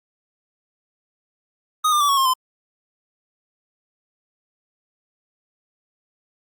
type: tone with pitch steps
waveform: square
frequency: 1245 / 1198.4 / 1153.6 / 1110.5 / 1068.9 / 1028.9 Hz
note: D#6 / D6 / D6 / C#6 / C6 / C6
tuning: +1 / +35 / -31 / +3 / +37 / -29 cents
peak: -16 dBFS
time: 1.84-2.338 s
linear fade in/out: 10 ms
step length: 83 ms
effects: Opus 48 kbps